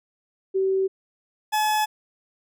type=tone pair in turn; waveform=sine / 40% pulse; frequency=383.2 / 854.8 Hz; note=G4 / G#5; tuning=-39 / +50 cents; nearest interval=octave + major second; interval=1389 cents; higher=second; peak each=-19 dBFS; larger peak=neither; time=0.54-0.88 / 1.52-1.86 s; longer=neither; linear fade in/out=20 ms; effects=none